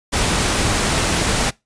pink noise, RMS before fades -18 dBFS, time 0.12-1.51 s, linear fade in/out 20 ms, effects noise-tail reverb RT60 0.2 s tail -22 dB re dry + resampled to 22050 Hz

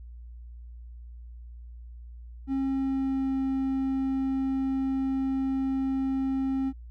triangle tone with pitch glide, 269.5 to 267 Hz, C#4 to C4, -49 to +35 cents, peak -23 dBFS, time 2.47-6.73 s, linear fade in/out 50 ms, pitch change -16 cents, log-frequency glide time 2.57-3.39 s, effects added 59 Hz sine -41 dBFS peak until 6.9 s

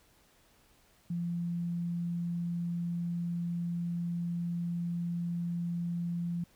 sine tone, 172 Hz, F3, 26 cents flat, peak -31 dBFS, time 1.1-6.44 s, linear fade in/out 5 ms, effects pink hiss -65 dBFS RMS until 6.55 s

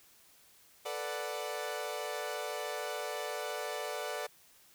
sawtooth chord, B minor seventh, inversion third, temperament equal, 440 / 493.9 / 587.3 / 740 Hz, A4 / B4 / D5 / F#5, 0 / 0 / 0 / 0 cents, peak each -38 / -39 / -36 / -39 dBFS, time 0.85-4.27 s, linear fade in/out 10 ms, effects white hiss -62 dBFS RMS until 4.74 s

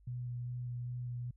sine tone with vibrato, 122.5 Hz, B2, 14 cents flat, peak -37 dBFS, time 0.07-1.31 s, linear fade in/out 5 ms, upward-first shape square, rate 2.5 Hz, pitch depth 10 cents each way, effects added 50 Hz sine -60 dBFS peak until 1.36 s

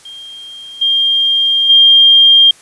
sine tone with level steps, 3204 Hz, G7, 37 cents sharp, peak -28 / -9 / -3 dBFS, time 0.05-2.51 s, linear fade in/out 5 ms, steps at 0.81 / 1.69 s, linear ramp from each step 10 ms, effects white hiss -43 dBFS RMS until 2.61 s + resampled to 24000 Hz

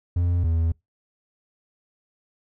triangle tone pair in turn, 87.31 / 82.26 Hz, F2 / E2, 0 / -3 cents, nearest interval minor second, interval 103 cents, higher first, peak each -17 dBFS, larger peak neither, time 0.16-0.44 / 0.44-0.72 s, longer neither, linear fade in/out 5 ms, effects noise-tail reverb RT60 0.2 s tail -26 dB re dry

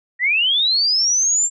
sine linear sweep, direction up, 1864.7 to 7459 Hz, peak -14 dBFS, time 0.19-1.5 s, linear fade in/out 50 ms, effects none

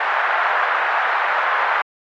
white band-pass noise, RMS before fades -19 dBFS, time 0-1.82 s, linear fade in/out 5 ms, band 710 to 1700 Hz, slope 24 dB/octave, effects AAC 48 kbps

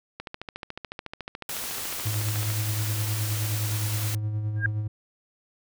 click train, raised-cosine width 0.3 ms, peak -19 dBFS, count 33, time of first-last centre 0.2-2.502 s, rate 13.9 Hz
white noise, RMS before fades -33 dBFS, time 1.49-4.15 s, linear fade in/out 2 ms
triangle tone with tremolo, 106.5 Hz, G#2, 44 cents sharp, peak -22 dBFS, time 2.05-4.88 s, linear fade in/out 10 ms, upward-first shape sine, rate 9.6 Hz, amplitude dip 40%
sine tone with exponential growth, 1614 Hz, G#6, 50 cents flat, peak -17 dBFS, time 4.56-4.66 s, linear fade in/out 2 ms, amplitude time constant 20 ms
effects none

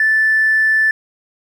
triangle tone with tanh clipping, 1757 Hz, A6, 3 cents flat, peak -10 dBFS, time 0-0.91 s, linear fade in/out 2 ms, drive 1 dB, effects none

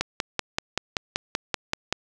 click train, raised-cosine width 0.2 ms, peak -6 dBFS, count 11, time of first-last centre 0.01-1.926 s, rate 5.22 Hz, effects none

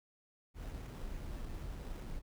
brown noise with sample-and-hold, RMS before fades -43 dBFS, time 0.54-2.22 s, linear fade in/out 50 ms, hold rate 4410 Hz, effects none

